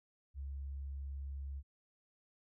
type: tone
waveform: sine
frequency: 69 Hz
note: C#2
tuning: 7 cents flat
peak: -40 dBFS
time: 0.34-1.63 s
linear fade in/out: 50 ms
effects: none